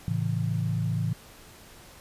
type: chord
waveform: sine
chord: A major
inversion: none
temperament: equal with one note detuned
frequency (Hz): 110 / 137.08 / 164.81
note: A2 / C#3 / E3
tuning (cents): 0 / -19 / 0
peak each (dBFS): -28 / -31 / -29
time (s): 0.08-1.13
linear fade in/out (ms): 0
effects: pink hiss -50 dBFS RMS until 2 s + resampled to 32000 Hz

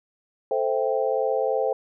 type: chord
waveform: sine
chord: A minor seventh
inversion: none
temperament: equal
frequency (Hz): 440 / 523.3 / 659.3 / 784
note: A4 / C5 / E5 / G5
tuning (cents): 0 / 0 / 0 / 0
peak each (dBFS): -26 / -24 / -29 / -29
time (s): 0.51-1.73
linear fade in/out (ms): 2
effects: none

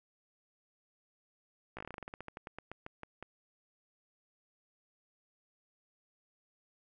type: slowing click train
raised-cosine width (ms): 0.5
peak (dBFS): -28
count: 21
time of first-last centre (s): 1.77-3.226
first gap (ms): 16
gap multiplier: 1.14
effects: none

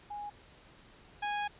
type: tone pair in turn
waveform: sine / sawtooth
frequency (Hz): 826 / 826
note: G#5 / G#5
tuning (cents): -10 / -10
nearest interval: unison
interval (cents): 0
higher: neither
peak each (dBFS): -38 / -28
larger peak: second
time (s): 0.1-0.3 / 1.22-1.48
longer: second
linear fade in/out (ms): 10
effects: pink hiss -58 dBFS RMS until 1.59 s + resampled to 8000 Hz

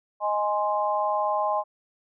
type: chord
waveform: sine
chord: Ab major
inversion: second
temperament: equal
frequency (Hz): 622.3 / 830.6 / 1046.5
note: Eb5 / Ab5 / C6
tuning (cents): 0 / 0 / 0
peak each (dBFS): -27 / -26 / -27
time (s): 0.2-1.64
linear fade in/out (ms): 50
effects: none

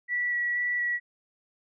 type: tone with vibrato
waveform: sine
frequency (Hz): 1943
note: B6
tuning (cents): -29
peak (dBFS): -25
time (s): 0.08-1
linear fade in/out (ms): 50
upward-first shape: square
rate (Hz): 2.1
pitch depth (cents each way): 9
effects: none

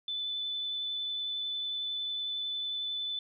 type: tone with vibrato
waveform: sine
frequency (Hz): 3504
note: A7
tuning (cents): -8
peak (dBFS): -32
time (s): 0.08-3.19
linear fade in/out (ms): 2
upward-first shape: triangle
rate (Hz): 11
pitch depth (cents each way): 12
effects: none

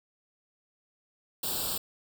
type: noise with comb filter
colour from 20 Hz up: white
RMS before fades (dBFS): -32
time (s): 1.43-1.78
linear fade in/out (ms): 5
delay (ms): 0.24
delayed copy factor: +0.9
effects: none

